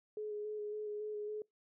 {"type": "tone with vibrato", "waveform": "sine", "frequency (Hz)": 421.7, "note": "G#4", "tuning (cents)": 26, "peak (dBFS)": -38, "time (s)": [0.17, 1.42], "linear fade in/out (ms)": 2, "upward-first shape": "square", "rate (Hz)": 3.6, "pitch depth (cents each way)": 15, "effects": ["noise-tail reverb RT60 0.2 s tail -26 dB re dry"]}